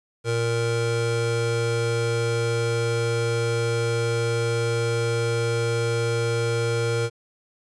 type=tone pair together; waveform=square; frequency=116.54 / 466.2 Hz; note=A#2 / A#4; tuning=0 / 0 cents; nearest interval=2 octaves; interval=2400 cents; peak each=-25 dBFS; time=0.24-7.1 s; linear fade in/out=50 ms; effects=resampled to 22050 Hz + 9-bit